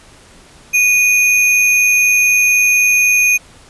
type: tone with sample-and-hold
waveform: sine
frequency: 2468 Hz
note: D#7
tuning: 15 cents flat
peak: -8 dBFS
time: 0.73-3.38 s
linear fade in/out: 20 ms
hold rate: 8820 Hz
effects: pink hiss -43 dBFS RMS until 3.69 s + resampled to 24000 Hz